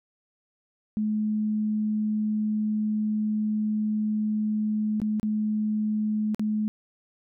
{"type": "tone with dropouts", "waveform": "sine", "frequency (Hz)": 213.6, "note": "G#3", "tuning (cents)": 49, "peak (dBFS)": -23, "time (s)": [0.97, 6.68], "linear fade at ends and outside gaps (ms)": 0, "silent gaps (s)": [[5.001, 5.017], [5.198, 5.23], [6.346, 6.395]], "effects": []}